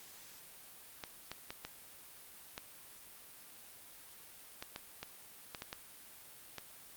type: clicks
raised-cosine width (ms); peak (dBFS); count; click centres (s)
0.2; -24; 12; 1.038 / 1.316 / 1.505 / 1.65 / 2.579 / 4.625 / 4.761 / 5.03 / 5.548 / 5.621 / 5.729 / 6.583
effects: white hiss -55 dBFS RMS until 6.96 s + Opus 48 kbps